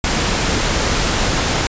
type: noise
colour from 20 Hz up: pink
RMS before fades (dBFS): -17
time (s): 0.04-1.67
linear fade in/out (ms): 2
effects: resampled to 16000 Hz